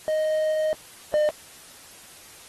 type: tone pair in turn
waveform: triangle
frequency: 622.3 / 604.6 Hz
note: D#5 / D#5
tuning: 0 / -50 cents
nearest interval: unison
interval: 50 cents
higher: first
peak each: -19 / -16 dBFS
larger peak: second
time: 0.08-0.73 / 1.14-1.29 s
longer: first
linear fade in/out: 0 ms
effects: white hiss -47 dBFS RMS until 2.48 s + AAC 32 kbps